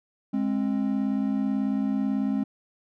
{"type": "tone pair together", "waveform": "triangle", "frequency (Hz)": [207.7, 265.9], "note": ["G#3", "C4"], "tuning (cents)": [0, 28], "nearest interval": "major third", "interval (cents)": 428, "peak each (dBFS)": -24, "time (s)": [0.33, 2.44], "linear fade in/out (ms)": 10, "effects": []}